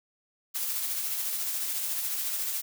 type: noise with tremolo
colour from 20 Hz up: blue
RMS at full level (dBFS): -30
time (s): 0.54-2.62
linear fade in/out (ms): 20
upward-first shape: sine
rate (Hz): 14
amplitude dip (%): 30
effects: none